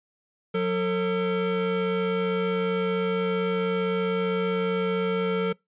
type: tone pair together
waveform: square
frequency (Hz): 182 / 450.5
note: F#3 / A4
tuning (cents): -28 / +41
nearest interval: octave + major third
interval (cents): 1569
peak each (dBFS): -28 / -25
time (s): 0.54-5.53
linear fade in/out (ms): 10
effects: noise-tail reverb RT60 0.2 s tail -25 dB re dry + resampled to 8000 Hz